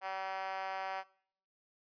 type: tone with high-pass filter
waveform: 5% pulse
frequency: 191.1 Hz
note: G3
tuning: 44 cents flat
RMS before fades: -39 dBFS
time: 0.01-1.04 s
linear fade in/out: 50 ms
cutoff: 710 Hz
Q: 3.6
effects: noise-tail reverb RT60 0.6 s tail -21 dB re dry + resampled to 11025 Hz